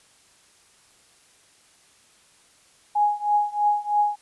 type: tone with tremolo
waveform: sine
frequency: 830.6 Hz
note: G#5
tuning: in tune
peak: -15 dBFS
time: 2.95-4.16 s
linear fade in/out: 10 ms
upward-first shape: triangle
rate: 3.1 Hz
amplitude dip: 95%
effects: white hiss -57 dBFS RMS until 4.21 s + resampled to 24000 Hz